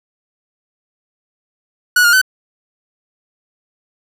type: tone with pitch steps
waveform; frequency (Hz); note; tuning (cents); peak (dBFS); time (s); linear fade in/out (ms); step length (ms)
45% pulse; 1466 / 1416 / 1518; F#6 / F6 / F#6; -16 / +23 / +44; -8; 1.96-2.215; 5; 85
effects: none